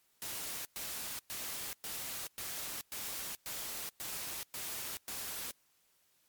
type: noise bursts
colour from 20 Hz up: white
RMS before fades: -41 dBFS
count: 10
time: 0.22-5.51 s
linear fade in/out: 0 ms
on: 430 ms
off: 110 ms
effects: white hiss -72 dBFS RMS until 6.28 s + MP3 96 kbps